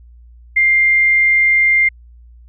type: tone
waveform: sine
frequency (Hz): 2100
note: C7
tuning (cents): +6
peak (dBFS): -9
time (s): 0.56-1.89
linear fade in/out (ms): 10
effects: added 59 Hz sine -39 dBFS peak until 2.48 s